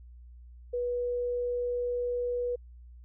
sine tone, 487.9 Hz, B4, 21 cents flat, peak -28 dBFS, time 0.73-2.56 s, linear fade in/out 10 ms, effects added 60 Hz sine -47 dBFS peak until 3.04 s

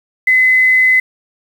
sine tone with quantisation, 2030 Hz, B6, 47 cents sharp, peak -7 dBFS, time 0.27-1 s, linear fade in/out 5 ms, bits 6, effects none

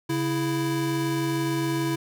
square tone pair together, 138.99 / 330.1 Hz, C#3 / E4, +5 / +2 cents, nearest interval octave + minor third, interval 1497 cents, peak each -29 / -26 dBFS, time 0.09-1.96 s, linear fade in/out 10 ms, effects none

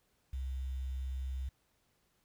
sine tone with quantisation, 65.41 Hz, C2, in tune, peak -35 dBFS, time 0.33-1.49 s, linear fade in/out 5 ms, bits 10, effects pink hiss -75 dBFS RMS until 2.24 s

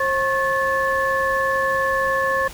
sine tone cluster, 535 / 1089 / 1738 Hz, C5 / C#6 / A6, +38 / -31 / -22 cents, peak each -22 dBFS, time 0-2.48 s, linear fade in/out 5 ms, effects pink hiss -38 dBFS RMS until 2.53 s

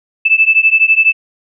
sine beating tone pair, 2626 / 2638 Hz, E7 / E7, -7 / +1 cents, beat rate 12 Hz, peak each -10 dBFS, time 0.25-1.13 s, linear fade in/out 10 ms, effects none

